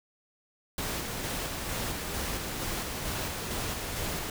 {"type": "noise with tremolo", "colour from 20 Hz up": "pink", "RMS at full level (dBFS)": -33, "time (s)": [0.78, 4.3], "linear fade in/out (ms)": 2, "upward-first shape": "square", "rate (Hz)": 2.2, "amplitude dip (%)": 25, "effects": []}